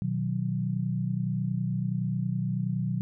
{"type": "chord", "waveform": "sine", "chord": "B major", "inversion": "none", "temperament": "equal", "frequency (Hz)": [123.47, 155.56, 185], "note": ["B2", "D#3", "F#3"], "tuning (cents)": [0, 0, 0], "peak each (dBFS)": [-30, -32, -30], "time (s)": [0.02, 3.01], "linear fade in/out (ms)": 0, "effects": []}